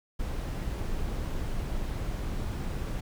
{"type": "noise", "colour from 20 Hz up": "brown", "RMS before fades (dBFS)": -32, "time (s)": [0.19, 3.01], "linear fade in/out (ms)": 10, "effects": []}